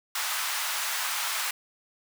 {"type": "high-pass noise", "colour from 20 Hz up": "pink", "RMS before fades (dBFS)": -30, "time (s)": [0.15, 1.51], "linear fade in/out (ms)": 5, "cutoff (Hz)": 930, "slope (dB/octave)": 24, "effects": []}